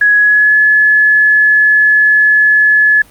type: tone with pitch glide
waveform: sine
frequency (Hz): 1674 to 1711.1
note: G#6 to A6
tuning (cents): +13 to -49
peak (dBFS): -5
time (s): 0.01-3.02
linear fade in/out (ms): 5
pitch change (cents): +38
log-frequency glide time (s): 0.17-0.56
effects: pink hiss -43 dBFS RMS until 3.1 s + Opus 48 kbps